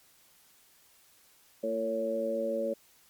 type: harmonic tone with a mistuned harmonic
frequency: 113.1 Hz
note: A2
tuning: 48 cents sharp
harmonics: 2 / 3 / 4 / 5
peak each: -37 / -39 / -36 / -30 dBFS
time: 1.63-2.74 s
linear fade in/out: 10 ms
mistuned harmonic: 5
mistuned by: -20 cents
effects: white hiss -62 dBFS RMS until 3.09 s + MP3 96 kbps